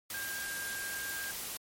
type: tone in noise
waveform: sine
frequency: 1603 Hz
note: G6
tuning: 38 cents sharp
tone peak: -38 dBFS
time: 0.14-1.31 s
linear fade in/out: 2 ms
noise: white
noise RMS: -40 dBFS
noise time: 0.1-1.57 s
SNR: -1 dB
effects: MP3 64 kbps